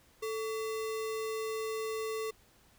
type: tone with sample-and-hold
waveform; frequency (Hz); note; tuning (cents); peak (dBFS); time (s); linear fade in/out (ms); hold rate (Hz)
sine; 440; A4; 0; -33; 0.22-2.31; 10; 1575
effects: pink hiss -64 dBFS RMS until 2.78 s